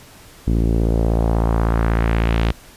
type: tone with low-pass filter sweep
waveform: sawtooth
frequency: 56.3 Hz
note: A1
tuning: 40 cents sharp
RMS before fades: -17 dBFS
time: 0.47-2.52 s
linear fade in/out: 5 ms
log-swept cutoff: 280 to 3600 Hz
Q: 1.5
effects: pink hiss -44 dBFS RMS until 2.76 s + resampled to 32000 Hz